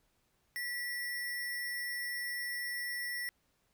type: tone with sample-and-hold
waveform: sine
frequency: 1946 Hz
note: B6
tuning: 26 cents flat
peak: -35 dBFS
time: 0.56-3.29 s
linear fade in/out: 0 ms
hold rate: 7350 Hz
effects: pink hiss -75 dBFS RMS until 3.73 s